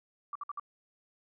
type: tone bursts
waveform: sine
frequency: 1163 Hz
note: D6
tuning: 17 cents flat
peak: -35 dBFS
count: 4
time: 0.33-0.597 s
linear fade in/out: 2 ms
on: 24 ms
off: 57 ms
effects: none